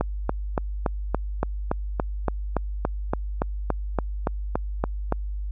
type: click train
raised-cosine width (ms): 1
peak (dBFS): -8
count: 19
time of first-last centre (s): 0.01-5.124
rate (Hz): 3.52
effects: added 50 Hz sine -27 dBFS peak until 5.51 s